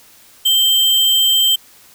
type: tone with sample-and-hold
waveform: sine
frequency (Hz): 3136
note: G7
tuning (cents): 0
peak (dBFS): -10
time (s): 0.45-1.56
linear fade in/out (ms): 10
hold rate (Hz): 11025
effects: white hiss -46 dBFS RMS until 1.94 s